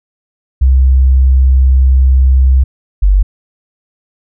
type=tone pair in turn; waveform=sine; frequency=65.41 / 48.24 Hz; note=C2 / G1; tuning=0 / -27 cents; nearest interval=perfect fourth; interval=527 cents; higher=first; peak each=-4 dBFS; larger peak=neither; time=0.61-2.64 / 3.02-3.23 s; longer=first; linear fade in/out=10 ms; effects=none